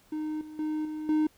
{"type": "tone with level steps", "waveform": "triangle", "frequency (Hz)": 308, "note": "D#4", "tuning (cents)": -17, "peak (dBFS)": [-28, -39, -26, -31, -20], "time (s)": [0.12, 1.27], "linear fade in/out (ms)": 5, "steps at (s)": [0.41, 0.59, 0.85, 1.09], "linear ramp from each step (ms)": 2, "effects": ["pink hiss -62 dBFS RMS until 1.37 s"]}